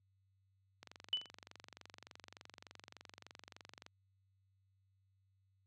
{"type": "click train", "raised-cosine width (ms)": 0.2, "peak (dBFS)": -34, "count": 72, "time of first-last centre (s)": [0.83, 3.864], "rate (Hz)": 23.4}
{"type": "tone with exponential decay", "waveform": "sine", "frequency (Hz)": 2989, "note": "F#7", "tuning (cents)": 17, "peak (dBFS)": -29, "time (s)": [1.13, 1.3], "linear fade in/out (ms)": 1, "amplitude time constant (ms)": 36}
{"effects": ["added 96 Hz sine -70 dBFS peak until 5.66 s", "high-pass 100 Hz 12 dB/octave"]}